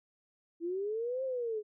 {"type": "linear two-way sweep", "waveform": "sine", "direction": "up then down", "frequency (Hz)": [327.3, 534, 413.7], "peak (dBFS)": -32, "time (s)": [0.6, 1.63], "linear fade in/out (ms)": 50, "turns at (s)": 1.24, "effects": []}